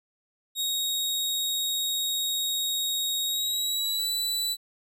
sawtooth tone with pitch glide, 3765 to 3966 Hz, A#7 to B7, +16 to +7 cents, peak -23 dBFS, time 0.55-4.57 s, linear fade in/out 50 ms, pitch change +91 cents, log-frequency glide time 3.25-4.09 s, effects none

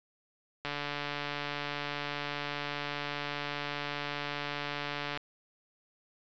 click train, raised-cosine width 0.3 ms, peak -19 dBFS, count 657, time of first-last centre 0.65-5.174 s, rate 145 Hz, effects resampled to 16000 Hz

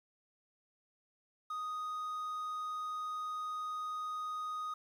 triangle tone, 1244.5 Hz, D#6, in tune, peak -35 dBFS, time 1.5-4.74 s, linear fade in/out 5 ms, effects 11-bit

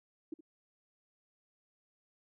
sine tone with echo, 318.5 Hz, D#4, 41 cents sharp, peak -37 dBFS, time 0.32-0.34 s, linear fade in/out 5 ms, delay 68 ms, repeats 1, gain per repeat -15 dB, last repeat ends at 0.408 s, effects none

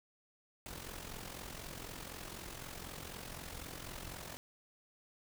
pink noise with amplitude modulation, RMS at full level -44 dBFS, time 0.66-4.37 s, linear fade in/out 0 ms, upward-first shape sine, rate 44 Hz, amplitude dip 65%, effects none

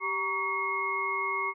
sine tone cluster, 389.3 / 939 / 1127 / 2159 Hz, G4 / A#5 / C#6 / C#7, -12 / +12 / +28 / -46 cents, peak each -38 / -37 / -31 / -31 dBFS, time 0-1.54 s, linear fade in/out 50 ms, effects none

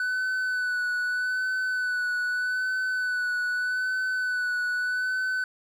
triangle tone with vibrato, 1495 Hz, F#6, 17 cents sharp, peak -23 dBFS, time 0-5.44 s, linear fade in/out 2 ms, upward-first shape sine, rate 0.81 Hz, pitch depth 24 cents each way, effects none

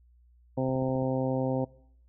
harmonic tone, 130.81 Hz, C3, in tune, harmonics 1 / 2 / 3 / 4 / 5 / 6 / 7, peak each -31 / -30 / -37 / -31 / -39 / -39 / -42 dBFS, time 0.57-1.65 s, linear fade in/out 10 ms
click train, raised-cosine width 3 ms, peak -31 dBFS, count 6, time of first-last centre 0.69-1.023 s, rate 15 Hz
effects noise-tail reverb RT60 0.7 s tail -23 dB re dry + added 60 Hz sine -57 dBFS peak until 2.08 s

